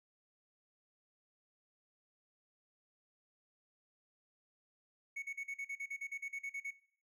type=tone bursts; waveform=triangle; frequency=2217 Hz; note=C#7; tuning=in tune; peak=-37 dBFS; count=15; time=5.16-6.709 s; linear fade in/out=10 ms; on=65 ms; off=41 ms; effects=noise-tail reverb RT60 0.5 s tail -17 dB re dry